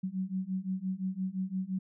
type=beating tone pair; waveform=sine; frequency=185 / 190.8 Hz; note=F#3 / G3; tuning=0 / -47 cents; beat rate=5.8 Hz; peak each=-35 / -34 dBFS; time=0.03-1.79 s; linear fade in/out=10 ms; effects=none